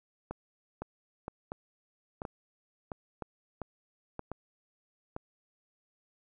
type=two click trains; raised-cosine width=1 ms; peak=-23 / -23 dBFS; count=6 / 6; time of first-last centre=0.31-5.164 / 0.82-4.317 s; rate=1.03 / 1.43 Hz; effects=none